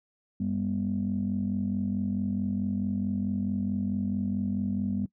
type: tone cluster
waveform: sine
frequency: 94.2 / 198.9 / 243.5 Hz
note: F#2 / G3 / B3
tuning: +32 / +25 / -24 cents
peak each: -35 / -28 / -31 dBFS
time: 0.4-5.06 s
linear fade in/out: 5 ms
effects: noise-tail reverb RT60 0.1 s tail -21 dB re dry + tanh soft clip ceiling -19 dBFS